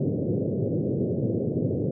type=band-pass noise; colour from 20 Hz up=pink; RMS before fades=-26 dBFS; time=0-1.91 s; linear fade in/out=5 ms; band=100 to 530 Hz; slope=48 dB/octave; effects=none